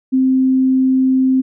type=tone; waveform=sine; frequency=261.2 Hz; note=C4; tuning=3 cents flat; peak=-10 dBFS; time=0.12-1.42 s; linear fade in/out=20 ms; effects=none